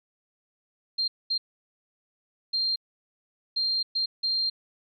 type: tone bursts at uneven times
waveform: sine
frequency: 4186 Hz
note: C8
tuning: in tune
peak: -23 dBFS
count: 6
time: 0.98-1.08 / 1.3-1.38 / 2.53-2.76 / 3.56-3.83 / 3.95-4.06 / 4.23-4.5 s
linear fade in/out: 10 ms
effects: MP3 96 kbps